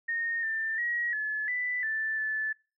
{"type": "tone with pitch steps", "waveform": "sine", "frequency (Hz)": [1846, 1785, 1903, 1719, 1986, 1762, 1744], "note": ["A#6", "A6", "A#6", "A6", "B6", "A6", "A6"], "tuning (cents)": [-17, 24, 35, -41, 9, 2, -16], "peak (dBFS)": -28, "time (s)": [0.08, 2.53], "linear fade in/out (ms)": 10, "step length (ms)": 350, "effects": ["noise-tail reverb RT60 0.3 s tail -22 dB re dry"]}